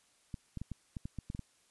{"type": "clicks", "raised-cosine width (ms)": 5, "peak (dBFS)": -27, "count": 10, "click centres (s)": [0.342, 0.573, 0.616, 0.717, 0.968, 1.055, 1.187, 1.301, 1.349, 1.393], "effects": ["white hiss -69 dBFS RMS until 1.7 s", "resampled to 24000 Hz"]}